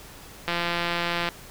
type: click train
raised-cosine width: 0.3 ms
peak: -10 dBFS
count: 140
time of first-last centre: 0.48-1.288 s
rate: 172 Hz
effects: pink hiss -45 dBFS RMS until 1.5 s